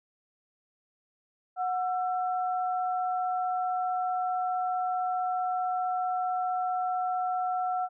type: tone pair together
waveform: sine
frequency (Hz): 734 / 1342.3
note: F#5 / E6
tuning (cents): -14 / +31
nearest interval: minor seventh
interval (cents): 1045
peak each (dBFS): -27 / -36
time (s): 1.56-7.89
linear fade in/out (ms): 50
effects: none